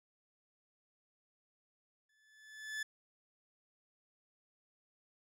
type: tone with exponential growth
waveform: 40% pulse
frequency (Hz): 1735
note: A6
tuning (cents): -25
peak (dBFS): -35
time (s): 2.09-2.83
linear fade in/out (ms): 5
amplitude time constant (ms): 160
effects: low-pass 10000 Hz 12 dB/octave